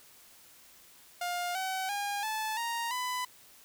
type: tone with pitch steps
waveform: sawtooth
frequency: 707 / 757.7 / 812.1 / 870.4 / 932.9 / 999.8 Hz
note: F5 / F#5 / G#5 / A5 / A#5 / B5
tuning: +21 / +41 / -39 / -19 / +1 / +21 cents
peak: -28 dBFS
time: 1.21-3.25 s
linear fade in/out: 5 ms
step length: 340 ms
effects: white hiss -57 dBFS RMS until 3.64 s